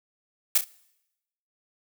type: noise with echo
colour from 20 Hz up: blue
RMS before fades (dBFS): -19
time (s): 0.55-0.58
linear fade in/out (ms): 5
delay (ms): 32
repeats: 2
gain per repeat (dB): -9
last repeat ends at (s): 0.644
effects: noise-tail reverb RT60 0.9 s tail -23 dB re dry